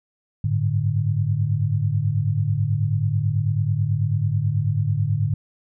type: chord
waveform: sine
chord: G suspended second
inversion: none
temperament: equal with one note detuned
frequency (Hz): 98 / 107.18 / 146.83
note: G2 / A2 / D3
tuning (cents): 0 / -45 / 0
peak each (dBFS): -26 / -21 / -23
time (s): 0.44-5.34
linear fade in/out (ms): 5
effects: none